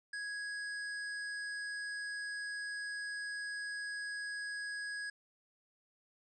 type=tone with hard clipping; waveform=sine; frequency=1661.2 Hz; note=G#6; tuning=in tune; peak=-40 dBFS; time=0.13-5.1 s; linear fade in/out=5 ms; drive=17 dB; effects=resampled to 22050 Hz